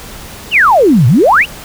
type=exponential two-way sweep; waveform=sine; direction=down then up; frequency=3136 to 110 to 3136 Hz; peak=-4 dBFS; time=0.51-1.46 s; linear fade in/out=50 ms; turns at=1.07 s; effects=pink hiss -30 dBFS RMS until 1.64 s